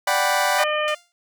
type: chord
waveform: 25% pulse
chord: G major seventh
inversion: second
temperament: equal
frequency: 587.3 / 740 / 784 / 987.8 Hz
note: D5 / F#5 / G5 / B5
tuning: 0 / 0 / 0 / 0 cents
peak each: -20 dBFS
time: 0.07-0.64 s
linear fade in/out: 5 ms
type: harmonic tone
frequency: 606 Hz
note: D#5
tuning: 46 cents flat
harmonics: 1 / 2 / 3 / 4 / 5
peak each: -23 / -26 / -28 / -29 / -30 dBFS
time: 0.58-0.95 s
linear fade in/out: 10 ms
type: tone with exponential decay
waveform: 5% pulse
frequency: 698.5 Hz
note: F5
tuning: in tune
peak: -19 dBFS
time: 0.88-1.12 s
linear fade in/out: 0 ms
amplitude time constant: 51 ms
effects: none